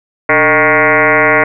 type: tone with frequency modulation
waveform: sine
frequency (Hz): 1263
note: D#6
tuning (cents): +26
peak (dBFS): -6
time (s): 0.29-1.44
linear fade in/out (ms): 5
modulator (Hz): 162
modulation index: 5.7
effects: none